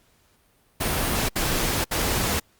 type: noise bursts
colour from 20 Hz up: pink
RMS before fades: -24 dBFS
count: 3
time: 0.8-2.4 s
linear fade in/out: 10 ms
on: 490 ms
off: 65 ms
effects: pink hiss -62 dBFS RMS until 2.59 s + Opus 48 kbps